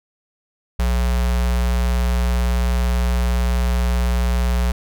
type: tone with notch filter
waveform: square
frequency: 60.6 Hz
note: B1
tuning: 32 cents flat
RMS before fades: -18 dBFS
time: 0.79-4.72 s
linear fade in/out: 5 ms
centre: 310 Hz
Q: 1.5
effects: none